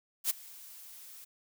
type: noise with ADSR envelope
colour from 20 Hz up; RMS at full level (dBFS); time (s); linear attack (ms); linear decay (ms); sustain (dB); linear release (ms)
blue; -27; 0.24-1.25; 61; 14; -23; 12
effects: none